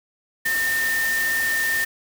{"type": "tone in noise", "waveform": "sine", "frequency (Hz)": 1812, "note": "A#6", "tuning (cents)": -50, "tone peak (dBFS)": -20, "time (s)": [0.45, 1.85], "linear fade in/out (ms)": 10, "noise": "white", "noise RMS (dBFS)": -29, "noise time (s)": [0.45, 1.85], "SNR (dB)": 6, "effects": []}